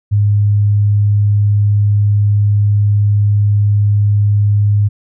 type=tone; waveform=sine; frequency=103.1 Hz; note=G#2; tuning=12 cents flat; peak=-8 dBFS; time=0.11-4.89 s; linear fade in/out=20 ms; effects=none